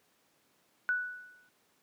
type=tone with exponential decay; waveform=sine; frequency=1480 Hz; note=F#6; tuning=in tune; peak=-25 dBFS; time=0.89-1.49 s; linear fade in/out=0 ms; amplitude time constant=130 ms; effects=pink hiss -70 dBFS RMS until 1.82 s + high-pass 200 Hz 12 dB/octave